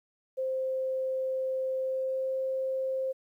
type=tone with pitch glide; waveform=sine; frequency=523.3 to 526.9 Hz; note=C5 to C5; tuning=0 to +12 cents; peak=-28 dBFS; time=0.37-3.13 s; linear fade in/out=20 ms; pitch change=+12 cents; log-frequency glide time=1.79-2.36 s; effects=11-bit